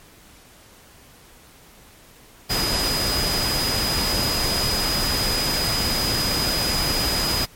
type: tone in noise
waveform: sine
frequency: 4965 Hz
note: D#8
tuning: 5 cents flat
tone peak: -23 dBFS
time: 2.49-7.46 s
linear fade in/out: 20 ms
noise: pink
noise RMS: -24 dBFS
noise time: 2.49-7.46 s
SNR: -2 dB
effects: pink hiss -49 dBFS RMS until 7.55 s + MP3 64 kbps